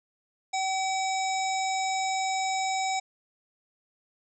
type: harmonic tone with a mistuned harmonic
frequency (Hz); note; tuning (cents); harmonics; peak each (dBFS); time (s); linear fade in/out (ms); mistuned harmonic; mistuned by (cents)
764; G5; -45; 1 / 3 / 5 / 7 / 9 / 10; -27 / -34 / -38 / -40 / -38 / -41; 0.53-3; 10; 7; -28
effects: none